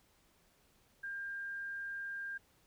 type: tone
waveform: sine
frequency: 1600 Hz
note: G6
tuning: 35 cents sharp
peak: -39 dBFS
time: 1.03-2.38 s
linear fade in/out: 10 ms
effects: pink hiss -70 dBFS RMS until 2.66 s